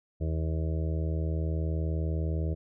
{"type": "harmonic tone", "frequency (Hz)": 79.9, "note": "D#2", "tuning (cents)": 47, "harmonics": [1, 2, 4, 5, 6, 7, 8], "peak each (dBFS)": [-28, -34, -40, -42, -44, -45, -46], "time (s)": [0.2, 2.55], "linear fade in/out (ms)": 20, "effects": []}